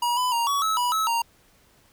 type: tone with pitch steps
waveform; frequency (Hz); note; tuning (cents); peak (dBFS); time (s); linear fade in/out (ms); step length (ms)
square; 958 / 1000 / 936 / 1128 / 1300 / 977 / 1296 / 930; A#5 / B5 / A#5 / C#6 / E6 / B5 / E6 / A#5; +47 / +21 / +7 / +30 / -24 / -19 / -30 / -4; -22; 0.02-1.22; 5; 150
effects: pink hiss -59 dBFS RMS until 1.92 s